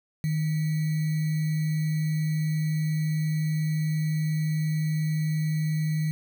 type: tone with sample-and-hold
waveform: sine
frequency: 155.7 Hz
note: D#3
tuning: 2 cents sharp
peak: -23 dBFS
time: 0.24-6.11 s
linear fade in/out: 0 ms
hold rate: 2100 Hz
effects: none